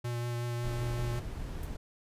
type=tone with vibrato; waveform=square; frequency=119.8 Hz; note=A#2; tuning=48 cents sharp; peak=-33 dBFS; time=0.04-1.2 s; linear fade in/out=10 ms; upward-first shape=triangle; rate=5.4 Hz; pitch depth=16 cents each way
type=noise; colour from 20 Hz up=brown; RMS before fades=-38 dBFS; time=0.63-1.77 s; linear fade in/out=10 ms
type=noise with exponential decay; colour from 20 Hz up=violet; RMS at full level=-43 dBFS; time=1.63-1.71 s; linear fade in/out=2 ms; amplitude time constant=16 ms
effects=resampled to 32000 Hz